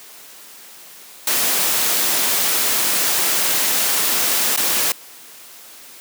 white noise with dropouts, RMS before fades -18 dBFS, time 1.27-4.92 s, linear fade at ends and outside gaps 2 ms, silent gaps 4.563-4.574 s, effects white hiss -41 dBFS RMS until 6 s + high-pass 200 Hz 12 dB/octave

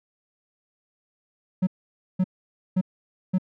triangle tone bursts, 185 Hz, F#3, in tune, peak -16 dBFS, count 4, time 1.62-3.384 s, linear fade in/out 10 ms, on 51 ms, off 520 ms, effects none

